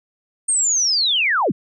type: linear sweep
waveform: sine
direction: down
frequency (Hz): 8710 to 106.3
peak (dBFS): -15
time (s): 0.48-1.52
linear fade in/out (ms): 10
effects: none